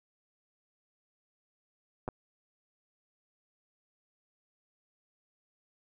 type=clicks; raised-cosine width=1 ms; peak=-22 dBFS; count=2; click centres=2.079 / 2.087 s; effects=none